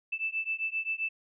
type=beating tone pair; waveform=sine; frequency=2637 / 2644.6 Hz; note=E7 / E7; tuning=0 / +5 cents; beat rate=7.6 Hz; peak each=-33 / -33 dBFS; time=0.12-1.09 s; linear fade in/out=10 ms; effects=none